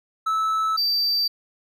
triangle tone pair in turn, 1307 / 4658 Hz, E6 / D8, -15 / -15 cents, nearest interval octave + minor seventh, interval 2200 cents, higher second, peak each -18 dBFS, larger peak neither, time 0.26-0.77 / 0.77-1.28 s, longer neither, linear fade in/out 10 ms, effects none

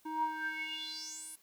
square tone with band-pass filter sweep, 314 Hz, D#4, 16 cents sharp, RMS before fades -39 dBFS, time 0.05-1.36 s, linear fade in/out 10 ms, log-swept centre 650 to 11000 Hz, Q 7.3, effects white hiss -67 dBFS RMS until 1.42 s

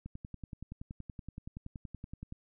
click train, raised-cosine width 5 ms, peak -30 dBFS, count 25, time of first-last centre 0.06-2.324 s, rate 10.6 Hz, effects none

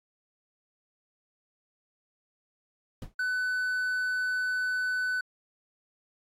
brown noise with exponential decay, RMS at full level -32 dBFS, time 3.02-3.14 s, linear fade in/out 1 ms, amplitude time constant 26 ms
triangle tone, 1500 Hz, F#6, 23 cents sharp, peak -25 dBFS, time 3.19-5.21 s, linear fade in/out 5 ms
effects AAC 48 kbps

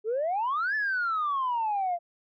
sine exponential two-way sweep, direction up then down, 415.3 to 1760 to 677 Hz, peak -24 dBFS, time 0.04-1.99 s, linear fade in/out 50 ms, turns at 0.75 s, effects tanh soft clip ceiling -22 dBFS

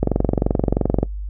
click train, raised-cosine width 2 ms, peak -3 dBFS, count 24, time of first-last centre 0.03-1.03 s, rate 23 Hz, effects noise-tail reverb RT60 0.1 s tail -21 dB re dry + added 50 Hz sine -25 dBFS peak until 1.29 s

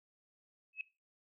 sine tone with exponential growth, 2579 Hz, E7, 39 cents flat, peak -33 dBFS, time 0.73-0.81 s, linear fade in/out 2 ms, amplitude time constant 16 ms, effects noise-tail reverb RT60 0.3 s tail -20 dB re dry

